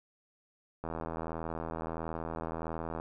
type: click train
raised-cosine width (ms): 1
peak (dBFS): -23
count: 177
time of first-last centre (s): 0.84-3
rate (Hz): 81.5
effects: none